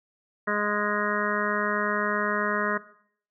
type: harmonic tone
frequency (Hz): 207.7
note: G#3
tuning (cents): 0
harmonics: 1 / 2 / 3 / 5 / 6 / 7 / 8 / 9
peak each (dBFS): -32 / -32 / -32 / -32 / -32 / -32 / -32 / -32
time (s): 0.47-2.78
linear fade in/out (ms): 10
effects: noise-tail reverb RT60 0.6 s tail -17 dB re dry